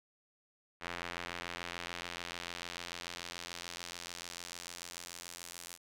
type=tone with band-pass filter sweep; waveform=square; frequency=43.42 Hz; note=F1; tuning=9 cents flat; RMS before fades=-45 dBFS; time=0.8-5.78 s; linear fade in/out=50 ms; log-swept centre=2000 to 8800 Hz; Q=0.93; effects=none